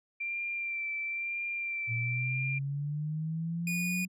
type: tone with vibrato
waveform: sine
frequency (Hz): 2360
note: D7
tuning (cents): +8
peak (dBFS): -32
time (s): 0.2-2.59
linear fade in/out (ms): 10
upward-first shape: sine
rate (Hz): 1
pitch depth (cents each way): 23
type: linear sweep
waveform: sine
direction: up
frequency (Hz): 113.8 to 185.1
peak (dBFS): -31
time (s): 1.87-4.08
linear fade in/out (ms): 50
type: tone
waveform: 45% pulse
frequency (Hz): 2456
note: D#7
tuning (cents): -23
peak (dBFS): -32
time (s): 3.67-4.05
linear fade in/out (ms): 2
effects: resampled to 32000 Hz